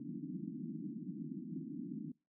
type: band-pass noise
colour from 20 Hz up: white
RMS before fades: -44 dBFS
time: 0-2.12 s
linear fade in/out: 2 ms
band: 150 to 320 Hz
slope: 96 dB/octave
effects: noise-tail reverb RT60 0.3 s tail -25 dB re dry